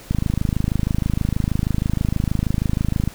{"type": "click train", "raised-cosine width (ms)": 5, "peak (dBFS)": -7, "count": 79, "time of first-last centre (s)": [0.11, 3.076], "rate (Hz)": 26.3, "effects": ["pink hiss -42 dBFS RMS until 3.14 s"]}